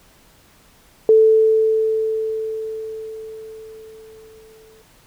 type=tone with exponential decay; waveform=sine; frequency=440 Hz; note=A4; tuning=in tune; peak=-7 dBFS; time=1.09-4.82 s; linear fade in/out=1 ms; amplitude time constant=810 ms; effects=pink hiss -52 dBFS RMS until 5.06 s